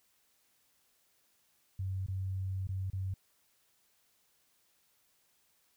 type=tone with dropouts; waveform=sine; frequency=95 Hz; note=F#2; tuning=46 cents sharp; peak=-33 dBFS; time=1.79-3.14 s; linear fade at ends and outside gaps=5 ms; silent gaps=2.064-2.083 / 2.672-2.689 / 2.902-2.931 s; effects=white hiss -72 dBFS RMS until 5.76 s